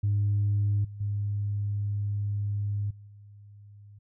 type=tone with level steps; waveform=sine; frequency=102.3 Hz; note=G#2; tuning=26 cents flat; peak=-21 / -38 / -26 / -45 / -47 dBFS; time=0.03-3.99 s; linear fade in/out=10 ms; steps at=0.84 / 1 / 2.9 / 3.07 s; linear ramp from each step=10 ms; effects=tanh soft clip ceiling -19 dBFS